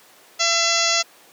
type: harmonic tone with a mistuned harmonic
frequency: 674 Hz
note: E5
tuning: 38 cents sharp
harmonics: 1 / 2 / 3 / 4 / 5 / 6 / 7 / 8 / 9 / 10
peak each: -26 / -26 / -26 / -26 / -26 / -26 / -26 / -26 / -26 / -26 dBFS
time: 0.39-1.03 s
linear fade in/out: 20 ms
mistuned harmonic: 6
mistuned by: +30 cents
effects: pink hiss -49 dBFS RMS until 1.32 s + high-pass 400 Hz 12 dB/octave